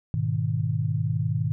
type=chord; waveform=sine; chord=G# minor; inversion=none; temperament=equal; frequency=103.83 / 123.47 / 155.56 Hz; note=G#2 / B2 / D#3; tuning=0 / 0 / 0 cents; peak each=-27 dBFS; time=0.14-1.52 s; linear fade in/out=0 ms; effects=none